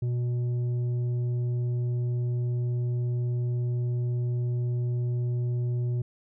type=tone with tanh clipping; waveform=sine; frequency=121.8 Hz; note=B2; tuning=24 cents flat; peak=-26 dBFS; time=0.02-6.02 s; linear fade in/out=5 ms; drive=6 dB; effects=none